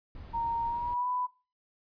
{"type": "noise", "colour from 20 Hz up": "brown", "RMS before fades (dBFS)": -45, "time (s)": [0.15, 0.94], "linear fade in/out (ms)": 2}
{"type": "tone with pitch glide", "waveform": "sine", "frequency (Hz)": [928, 994.6], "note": ["A#5", "B5"], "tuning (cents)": [-8, 12], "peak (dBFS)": -29, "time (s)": [0.33, 1.27], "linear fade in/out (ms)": 20, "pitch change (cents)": 120, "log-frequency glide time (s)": [0.65, 1.08]}
{"effects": ["noise-tail reverb RT60 0.3 s tail -17 dB re dry", "resampled to 11025 Hz"]}